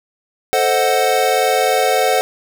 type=chord; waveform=square; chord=A diminished seventh; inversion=none; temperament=equal; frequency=440 / 523.3 / 622.3 / 740 Hz; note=A4 / C5 / Eb5 / Gb5; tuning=0 / 0 / 0 / 0 cents; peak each=-20 / -19 / -23 / -17 dBFS; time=0.53-2.21 s; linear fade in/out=0 ms; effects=none